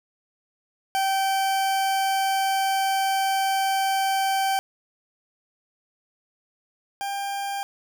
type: tone pair in turn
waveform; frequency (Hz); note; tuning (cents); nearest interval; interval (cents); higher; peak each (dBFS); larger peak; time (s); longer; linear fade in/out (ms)
40% pulse; 775 / 796.3; G5 / G5; -20 / +27; unison; 47; second; -20 / -26; first; 0.95-4.59 / 7.01-7.63; first; 0
effects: none